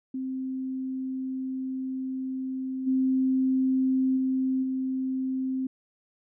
sine tone with level steps, 261.6 Hz, C4, in tune, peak -29 / -21 / -23 / -26 dBFS, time 0.14-5.67 s, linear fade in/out 5 ms, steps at 2.86 / 4.16 / 4.62 s, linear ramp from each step 20 ms, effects none

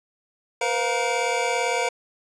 square tone cluster, 474.2 / 512 / 703 / 943 / 2301 Hz, A#4 / C5 / F5 / A#5 / D7, +30 / -38 / +11 / +20 / -36 cents, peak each -29 dBFS, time 0.61-1.89 s, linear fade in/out 5 ms, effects resampled to 22050 Hz

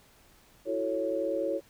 sine chord, F# minor seventh, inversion third, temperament equal, 329.6 / 370 / 440 / 554.4 Hz, E4 / F#4 / A4 / C#5, 0 / 0 / 0 / 0 cents, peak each -34 / -36 / -35 / -30 dBFS, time 0.65-1.61 s, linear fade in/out 50 ms, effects pink hiss -60 dBFS RMS until 1.69 s

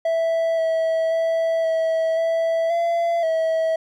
triangle tone with pitch steps, 658 / 650 / 656 / 649 / 658 / 679 / 647 Hz, E5 / E5 / E5 / E5 / E5 / F5 / E5, -3 / -24 / -9 / -27 / -3 / -49 / -32 cents, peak -16 dBFS, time 0.05-3.76 s, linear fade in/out 5 ms, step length 530 ms, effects none

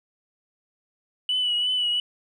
sine tone with vibrato, 2960 Hz, F#7, in tune, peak -20 dBFS, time 1.29-2 s, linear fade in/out 2 ms, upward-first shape triangle, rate 2.9 Hz, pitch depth 41 cents each way, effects tanh soft clip ceiling -17 dBFS

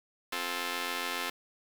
5% pulse chord, F major, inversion second, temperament just, 261.9 / 349.2 / 436.5 Hz, C4 / F4 / A4, +2 / 0 / -14 cents, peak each -27 dBFS, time 0.32-1.3 s, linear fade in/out 5 ms, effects 8-bit

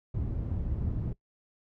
white low-pass noise, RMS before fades -32 dBFS, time 0.14-1.13 s, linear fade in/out 5 ms, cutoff 110 Hz, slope 12 dB/octave, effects noise-tail reverb RT60 0.1 s tail -20 dB re dry

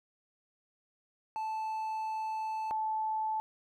triangle / sine tone pair in turn, 876 / 871.9 Hz, A5 / A5, -8 / -16 cents, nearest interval unison, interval 8 cents, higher first, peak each -31 / -30 dBFS, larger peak second, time 1.36-2.71 / 2.71-3.4 s, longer first, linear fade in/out 0 ms, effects none

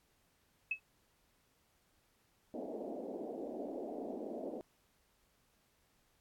sine tone with exponential decay, 2589 Hz, E7, 32 cents flat, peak -29 dBFS, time 0.71-0.8 s, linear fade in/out 5 ms, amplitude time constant 19 ms
pink band-pass noise, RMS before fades -43 dBFS, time 2.54-4.61 s, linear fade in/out 0 ms, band 230 to 700 Hz, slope 48 dB/octave
effects pink hiss -74 dBFS RMS until 6.2 s + AAC 64 kbps

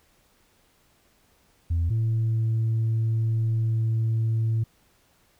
sine tone pair in turn, 83.9 / 112.41 Hz, E2 / A2, +31 / +38 cents, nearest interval perfect fourth, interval 507 cents, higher second, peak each -19 dBFS, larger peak neither, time 1.7-1.9 / 1.9-4.64 s, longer second, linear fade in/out 10 ms, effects tanh soft clip ceiling -19 dBFS + pink hiss -63 dBFS RMS until 5.39 s

